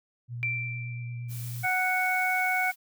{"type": "tone with vibrato", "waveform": "sine", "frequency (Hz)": 120, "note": "B2", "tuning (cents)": -49, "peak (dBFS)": -33, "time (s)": [0.28, 1.67], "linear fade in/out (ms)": 50, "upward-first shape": "triangle", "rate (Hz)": 8.7, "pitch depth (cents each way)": 19}
{"type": "tone with exponential decay", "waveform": "sine", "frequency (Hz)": 2349, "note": "D7", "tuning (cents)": 0, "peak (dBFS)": -25, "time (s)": [0.43, 1.58], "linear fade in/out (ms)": 0, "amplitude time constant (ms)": 250}
{"type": "noise", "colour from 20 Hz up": "blue", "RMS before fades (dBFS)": -43, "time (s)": [1.28, 2.76], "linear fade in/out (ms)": 50}
{"type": "harmonic tone", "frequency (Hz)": 740, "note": "F#5", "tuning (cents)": 0, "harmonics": [1, 2, 3], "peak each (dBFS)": [-28, -30, -27], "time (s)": [1.63, 2.72], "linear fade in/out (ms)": 20}
{"effects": []}